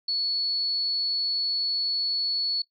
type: tone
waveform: sine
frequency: 4408 Hz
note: C#8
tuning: 11 cents flat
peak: -24 dBFS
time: 0.08-2.62 s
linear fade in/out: 5 ms
effects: noise-tail reverb RT60 0.1 s tail -18 dB re dry